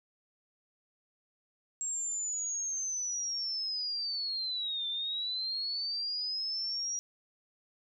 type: linear two-way sweep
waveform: sine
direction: down then up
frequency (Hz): 7580 to 3542 to 5750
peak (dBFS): -32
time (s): 1.81-6.99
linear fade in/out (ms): 0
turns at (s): 4.88
effects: none